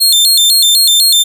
sawtooth tone with vibrato, 3900 Hz, B7, 23 cents flat, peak -3 dBFS, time 0-1.24 s, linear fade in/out 20 ms, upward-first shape square, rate 4 Hz, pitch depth 150 cents each way, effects none

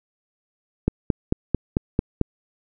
click train, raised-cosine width 3 ms, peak -5 dBFS, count 7, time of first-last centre 0.88-2.213 s, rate 4.5 Hz, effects none

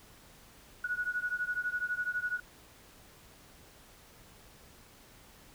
sine beating tone pair, 1458 / 1470 Hz, F#6 / F#6, -26 / -12 cents, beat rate 12 Hz, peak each -34 / -35 dBFS, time 0.84-2.4 s, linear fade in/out 5 ms, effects pink hiss -57 dBFS RMS until 5.54 s

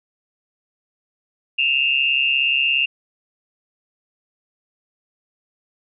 sine tone cluster, 2530 / 2662 / 2799 Hz, D#7 / E7 / F7, +28 / +16 / +3 cents, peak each -26 / -20 / -18 dBFS, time 1.58-2.86 s, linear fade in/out 10 ms, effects none

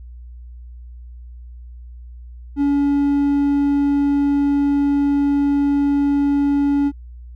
triangle tone, 283.8 Hz, C#4, 41 cents sharp, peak -12 dBFS, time 2.56-6.92 s, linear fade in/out 50 ms, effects added 60 Hz sine -34 dBFS peak until 7.35 s

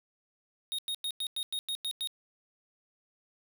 square tone bursts, 3729 Hz, A#7, in tune, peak -32 dBFS, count 9, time 0.72-2.073 s, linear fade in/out 0 ms, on 65 ms, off 96 ms, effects none

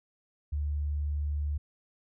sine tone, 73.42 Hz, D2, in tune, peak -28 dBFS, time 0.52-1.58 s, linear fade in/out 10 ms, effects none

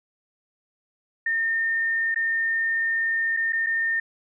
sine tone with dropouts, 1819 Hz, A#6, 43 cents flat, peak -21 dBFS, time 1.26-4 s, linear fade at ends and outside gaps 5 ms, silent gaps 2.145-2.159 / 3.367-3.37 / 3.524-3.53 / 3.663-3.667 s, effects none

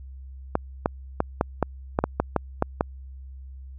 clicks, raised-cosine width 1 ms, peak -6 dBFS, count 11, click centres 0.554 / 0.859 / 1.204 / 1.411 / 1.627 / 1.989 / 2.04 / 2.2 / 2.363 / 2.624 / 2.809 s, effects added 66 Hz sine -38 dBFS peak until 3.78 s

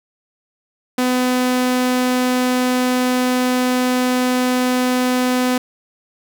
sawtooth tone, 251.7 Hz, B3, 33 cents sharp, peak -11 dBFS, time 0.98-5.58 s, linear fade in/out 5 ms, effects none

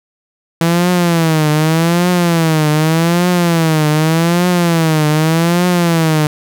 sawtooth tone with vibrato, 164.7 Hz, E3, 1 cent flat, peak -6 dBFS, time 0.61-6.27 s, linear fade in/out 2 ms, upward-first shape triangle, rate 0.84 Hz, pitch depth 160 cents each way, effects none

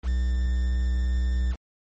triangle tone with quantisation, 62.1 Hz, B1, 10 cents sharp, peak -19 dBFS, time 0.03-1.56 s, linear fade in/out 50 ms, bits 7, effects MP3 32 kbps

